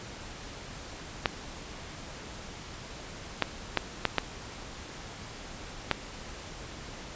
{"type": "clicks", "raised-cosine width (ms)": 0.3, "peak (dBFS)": -7, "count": 6, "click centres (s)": [1.258, 3.423, 3.773, 4.053, 4.183, 5.913], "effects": ["pink hiss -43 dBFS RMS until 7.15 s", "resampled to 16000 Hz"]}